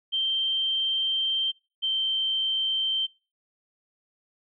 sine tone pair in turn, 3139 / 3123 Hz, G7 / G7, +2 / -7 cents, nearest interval unison, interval 9 cents, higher first, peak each -23 dBFS, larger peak neither, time 0.12-1.52 / 1.82-3.07 s, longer first, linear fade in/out 20 ms, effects noise-tail reverb RT60 0.3 s tail -24 dB re dry

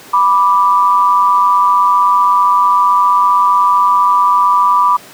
sine tone pair together, 986.4 / 1174.7 Hz, B5 / D6, -2 / 0 cents, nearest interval minor third, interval 302 cents, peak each -10 dBFS, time 0.13-4.97 s, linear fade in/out 10 ms, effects pink hiss -36 dBFS RMS until 5.13 s + high-pass 200 Hz 12 dB/octave

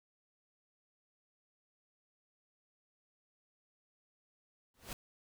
pink noise with exponential growth, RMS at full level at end -39 dBFS, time 4.74-4.93 s, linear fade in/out 2 ms, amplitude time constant 41 ms, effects none

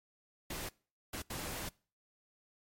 pink noise bursts at uneven times, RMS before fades -41 dBFS, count 3, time 0.5-0.69 / 1.13-1.22 / 1.3-1.69 s, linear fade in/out 5 ms, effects noise-tail reverb RT60 0.4 s tail -24 dB re dry + MP3 64 kbps

